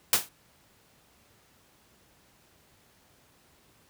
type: noise with exponential decay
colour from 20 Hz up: white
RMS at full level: -17 dBFS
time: 0.13-0.29 s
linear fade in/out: 2 ms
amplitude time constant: 34 ms
effects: pink hiss -62 dBFS RMS until 3.89 s + high-pass 60 Hz 12 dB/octave